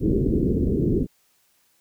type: low-pass noise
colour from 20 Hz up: white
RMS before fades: -21 dBFS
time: 0-1.07 s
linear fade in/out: 50 ms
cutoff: 400 Hz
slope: 48 dB/octave
effects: white hiss -64 dBFS RMS until 1.8 s